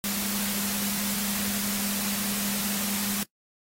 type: tone in noise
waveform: sine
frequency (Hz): 201.8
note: G#3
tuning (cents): -49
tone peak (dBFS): -32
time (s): 0.04-3.23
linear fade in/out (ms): 0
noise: white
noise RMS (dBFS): -30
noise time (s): 0.04-3.23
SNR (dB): -5
effects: noise-tail reverb RT60 0.1 s tail -21 dB re dry + AAC 48 kbps